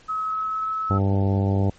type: tone with pitch glide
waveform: sine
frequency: 1282 to 1297.6 Hz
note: E6 to E6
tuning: -49 to -28 cents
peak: -23 dBFS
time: 0.08-0.99 s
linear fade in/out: 20 ms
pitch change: +21 cents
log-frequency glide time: 0.22-0.7 s
type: harmonic tone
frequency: 98.1 Hz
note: G2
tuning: 2 cents sharp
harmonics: 1 / 2 / 3 / 4 / 5 / 6 / 7 / 8 / 9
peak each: -19 / -25 / -29 / -31 / -33 / -35 / -36 / -37 / -38 dBFS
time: 0.9-1.7 s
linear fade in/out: 5 ms
effects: pink hiss -53 dBFS RMS until 1.78 s + MP3 32 kbps